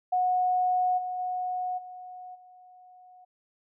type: tone with level steps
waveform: sine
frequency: 731 Hz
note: F#5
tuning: 21 cents flat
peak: -22 / -30 / -28 / -40 / -50 dBFS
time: 0.12-3.25 s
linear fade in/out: 10 ms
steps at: 0.97 / 1.18 / 1.77 / 2.34 s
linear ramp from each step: 20 ms
effects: none